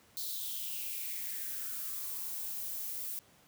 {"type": "noise with high-pass filter sweep", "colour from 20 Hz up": "violet", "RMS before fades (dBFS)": -39, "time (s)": [0.17, 3.19], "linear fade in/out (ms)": 0, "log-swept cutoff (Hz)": [4200, 480], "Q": 5.4, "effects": ["pink hiss -63 dBFS RMS until 3.47 s", "high-pass 80 Hz 12 dB/octave"]}